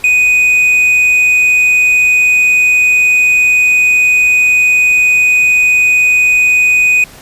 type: tone with hard clipping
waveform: triangle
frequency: 2489 Hz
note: D#7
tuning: in tune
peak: -7 dBFS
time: 0.04-7.04 s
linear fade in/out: 2 ms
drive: 6 dB
effects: pink hiss -36 dBFS RMS until 7.21 s + resampled to 32000 Hz